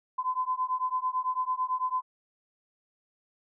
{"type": "beating tone pair", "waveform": "sine", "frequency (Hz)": [1015, 1024], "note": ["B5", "C6"], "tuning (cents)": [47, -38], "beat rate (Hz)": 9, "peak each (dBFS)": -30, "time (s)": [0.18, 2.02], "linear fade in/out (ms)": 10, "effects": []}